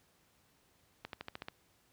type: accelerating click train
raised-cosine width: 0.3 ms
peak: -25 dBFS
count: 7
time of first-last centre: 1.05-1.484 s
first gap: 82 ms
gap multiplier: 0.95
effects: pink hiss -70 dBFS RMS until 1.92 s + high-pass 60 Hz 12 dB/octave